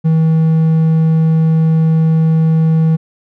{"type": "tone", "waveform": "triangle", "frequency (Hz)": 160.5, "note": "E3", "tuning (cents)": -46, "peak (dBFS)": -6, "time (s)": [0.04, 2.97], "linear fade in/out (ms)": 20, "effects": []}